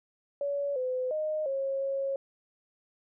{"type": "tone with pitch steps", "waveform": "sine", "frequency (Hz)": [567, 509, 617, 543, 546], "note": ["C#5", "C5", "D#5", "C#5", "C#5"], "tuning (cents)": [39, -48, -15, -36, -26], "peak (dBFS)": -28, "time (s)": [0.41, 2.16], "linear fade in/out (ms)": 2, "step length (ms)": 350, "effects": []}